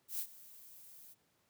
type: noise with ADSR envelope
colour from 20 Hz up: violet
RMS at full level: -37 dBFS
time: 0.08-1.15 s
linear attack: 110 ms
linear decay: 74 ms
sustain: -19 dB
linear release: 32 ms
effects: pink hiss -75 dBFS RMS until 1.49 s + high-pass 100 Hz 12 dB/octave